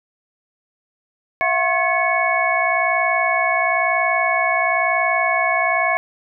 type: tone cluster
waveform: sine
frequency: 666 / 727 / 1078 / 1703 / 2214 Hz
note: E5 / F#5 / C#6 / G#6 / C#7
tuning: +18 / -31 / -49 / +43 / -3 cents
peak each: -22 / -23 / -22 / -24 / -20 dBFS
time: 1.41-5.97 s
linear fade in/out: 0 ms
effects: none